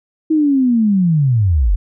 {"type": "linear sweep", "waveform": "sine", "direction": "down", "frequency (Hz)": [320.9, 39.1], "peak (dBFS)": -10, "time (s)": [0.3, 1.76], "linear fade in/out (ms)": 10, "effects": []}